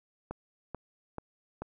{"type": "click train", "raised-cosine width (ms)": 1, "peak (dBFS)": -23, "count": 4, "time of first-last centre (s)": [0.31, 1.62], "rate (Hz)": 2.29, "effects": []}